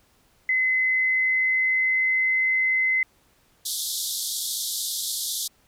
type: tone with pitch glide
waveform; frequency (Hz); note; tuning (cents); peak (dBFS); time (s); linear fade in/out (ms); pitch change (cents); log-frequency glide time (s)
sine; 2039 to 2051; C7 to C7; -45 to -35; -19; 0.49-3.03; 2; +10; 0.78-2.35
type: band-pass noise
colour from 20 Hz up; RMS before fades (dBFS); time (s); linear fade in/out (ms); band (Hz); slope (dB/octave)
pink; -29; 3.65-5.48; 10; 3400 to 14000; 96
effects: pink hiss -62 dBFS RMS until 5.67 s